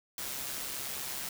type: noise with amplitude modulation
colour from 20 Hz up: white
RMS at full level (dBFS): -36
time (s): 0.18-1.29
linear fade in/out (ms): 2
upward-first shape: sine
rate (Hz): 135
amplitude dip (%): 45
effects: none